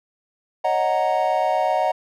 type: chord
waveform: triangle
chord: D# minor seventh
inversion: third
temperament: equal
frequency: 554.4 / 622.3 / 740 / 932.3 Hz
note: C#5 / D#5 / F#5 / A#5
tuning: 0 / 0 / 0 / 0 cents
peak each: -25 / -21 / -19 / -23 dBFS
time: 0.64-1.92 s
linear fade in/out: 10 ms
effects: none